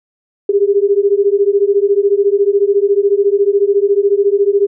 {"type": "beating tone pair", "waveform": "sine", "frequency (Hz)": [395.3, 409.3], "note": ["G4", "G#4"], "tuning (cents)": [15, -25], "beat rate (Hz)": 14, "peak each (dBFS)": -12, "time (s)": [0.49, 4.67], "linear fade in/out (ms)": 5, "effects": []}